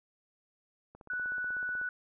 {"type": "click train", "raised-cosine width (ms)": 1, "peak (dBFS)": -37, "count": 15, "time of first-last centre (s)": [0.95, 1.814], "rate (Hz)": 16.2}
{"type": "tone", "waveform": "sine", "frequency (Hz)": 1480, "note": "F#6", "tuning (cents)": 0, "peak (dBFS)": -32, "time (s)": [1.1, 1.89], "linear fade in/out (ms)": 2}
{"effects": []}